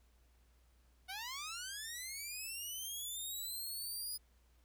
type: linear sweep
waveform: 10% pulse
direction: up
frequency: 724 to 4978 Hz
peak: -34 dBFS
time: 1.08-4.18 s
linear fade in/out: 20 ms
effects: added 60 Hz sine -66 dBFS peak until 4.64 s + pink hiss -75 dBFS RMS until 4.64 s